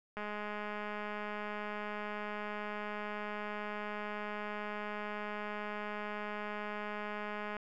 click train, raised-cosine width 0.5 ms, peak -26 dBFS, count 1547, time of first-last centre 0.17-7.567 s, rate 209 Hz, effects none

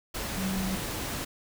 sine tone in noise, 190.2 Hz, F#3, 48 cents sharp, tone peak -29 dBFS, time 0.37-0.76 s, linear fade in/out 10 ms, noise pink, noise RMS -34 dBFS, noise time 0.14-1.25 s, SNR +2 dB, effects none

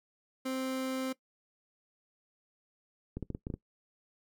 30% pulse tone, 261.6 Hz, C4, in tune, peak -30 dBFS, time 0.45-1.13 s, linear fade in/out 10 ms
clicks, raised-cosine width 3 ms, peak -24 dBFS, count 7, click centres 3.17 / 3.227 / 3.303 / 3.349 / 3.469 / 3.502 / 3.54 s
effects noise-tail reverb RT60 0.1 s tail -19 dB re dry

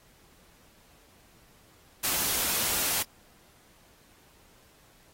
white noise, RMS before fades -28 dBFS, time 2.03-3.03 s, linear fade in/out 10 ms, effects pink hiss -60 dBFS RMS until 5.13 s + AAC 48 kbps

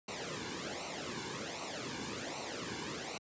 pink noise with flanger, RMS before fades -41 dBFS, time 0.08-3.18 s, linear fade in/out 5 ms, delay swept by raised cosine 0.59 to 1.59 ms, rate 1.3 Hz, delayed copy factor -0.75, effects high-pass 100 Hz 12 dB/octave + resampled to 16000 Hz

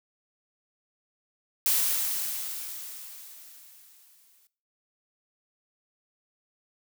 blue noise with exponential decay, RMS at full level -23 dBFS, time 1.66-4.47 s, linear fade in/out 1 ms, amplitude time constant 610 ms, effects noise-tail reverb RT60 0.4 s tail -18 dB re dry

